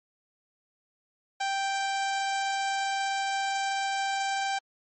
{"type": "tone", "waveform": "sawtooth", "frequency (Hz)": 784, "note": "G5", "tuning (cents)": 0, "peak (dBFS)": -23, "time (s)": [1.4, 4.59], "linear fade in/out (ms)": 10, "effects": ["MP3 32 kbps"]}